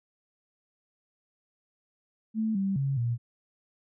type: tone with pitch steps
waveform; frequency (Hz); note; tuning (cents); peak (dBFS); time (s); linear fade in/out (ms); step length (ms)
sine; 219.9 / 194.8 / 137.2 / 118.6; A3 / G3 / C#3 / A#2; -1 / -11 / -17 / +30; -25; 2.34-3.18; 50; 210
effects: none